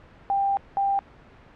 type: tone bursts at uneven times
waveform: sine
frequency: 792 Hz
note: G5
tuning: 18 cents sharp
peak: -20 dBFS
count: 2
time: 0.3-0.57 / 0.77-0.99 s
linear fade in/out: 0 ms
effects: pink hiss -50 dBFS RMS until 1.55 s + low-pass 2000 Hz 12 dB/octave